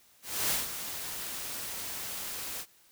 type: noise with ADSR envelope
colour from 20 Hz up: white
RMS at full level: -28 dBFS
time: 0.22-2.66 s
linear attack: 280 ms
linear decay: 170 ms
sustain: -10 dB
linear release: 58 ms
effects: white hiss -62 dBFS RMS until 2.91 s